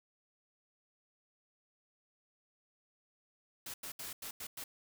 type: noise bursts at uneven times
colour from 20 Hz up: white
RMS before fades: -44 dBFS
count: 6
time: 3.66-3.74 / 3.83-3.92 / 3.99-4.13 / 4.22-4.31 / 4.4-4.47 / 4.57-4.64 s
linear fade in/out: 5 ms
effects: none